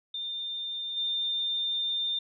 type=tone with level steps; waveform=sine; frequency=3606 Hz; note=A7; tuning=42 cents sharp; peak=-32 / -27 dBFS; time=0.14-2.19 s; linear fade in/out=5 ms; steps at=0.96 s; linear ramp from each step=20 ms; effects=none